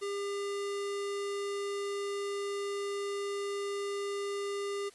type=tone; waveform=square; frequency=401.9 Hz; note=G4; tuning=43 cents sharp; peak=-34 dBFS; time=0.01-4.9 s; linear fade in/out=20 ms; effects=white hiss -59 dBFS RMS until 4.94 s + resampled to 24000 Hz